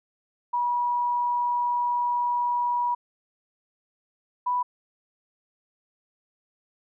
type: tone pair in turn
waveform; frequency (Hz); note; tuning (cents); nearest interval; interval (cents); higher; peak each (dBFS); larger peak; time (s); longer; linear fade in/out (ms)
sine; 968 / 986.6; B5 / B5; -35 / -2; unison; 33; second; -22 / -22; neither; 0.53-2.95 / 4.46-4.63; first; 10
effects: none